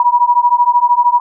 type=beating tone pair; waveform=sine; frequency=961 / 974 Hz; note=B5 / B5; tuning=-48 / -24 cents; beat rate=13 Hz; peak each=-11 dBFS; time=0-1.2 s; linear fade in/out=2 ms; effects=none